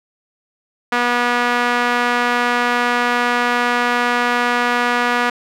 sawtooth tone with band-pass filter, 242.5 Hz, B3, 31 cents flat, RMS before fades -17 dBFS, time 0.92-5.3 s, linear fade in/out 5 ms, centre 1500 Hz, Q 1.2, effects 7-bit

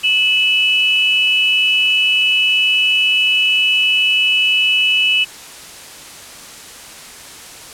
sine tone pair together, 2599 / 2960 Hz, E7 / F#7, -25 / 0 cents, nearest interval major second, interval 225 cents, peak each -14 dBFS, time 0.03-5.25 s, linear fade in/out 20 ms, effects white hiss -35 dBFS RMS until 7.73 s + low-pass 10000 Hz 12 dB/octave

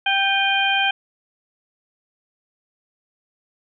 harmonic tone with a mistuned harmonic, 784 Hz, G5, in tune, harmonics 1 / 2 / 3 / 4, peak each -22 / -22 / -22 / -22 dBFS, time 0.06-0.91 s, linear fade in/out 5 ms, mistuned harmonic 3, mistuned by +69 cents, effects none

